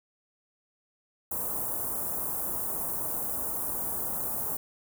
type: band-stop noise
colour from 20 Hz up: white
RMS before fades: -32 dBFS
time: 1.31-4.57 s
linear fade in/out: 5 ms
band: 1100 to 10000 Hz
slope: 24 dB/octave
effects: none